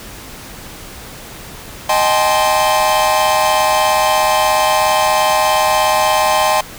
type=chord; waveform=45% pulse; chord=A half-diminished seventh; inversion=second; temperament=equal with one note detuned; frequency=622.3 / 784 / 860.9 / 1046.5 Hz; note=Eb5 / G5 / A5 / C6; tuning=0 / 0 / -38 / 0 cents; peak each=-17 dBFS; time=1.89-6.61 s; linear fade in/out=5 ms; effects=pink hiss -33 dBFS RMS until 6.78 s